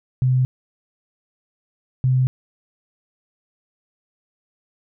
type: tone pair in turn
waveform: sine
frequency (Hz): 128.5 / 128.99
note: C3 / C3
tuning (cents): -31 / -24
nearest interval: unison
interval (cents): 7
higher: second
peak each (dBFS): -14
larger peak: neither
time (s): 0.22-0.45 / 2.04-2.27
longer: neither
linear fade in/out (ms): 0
effects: none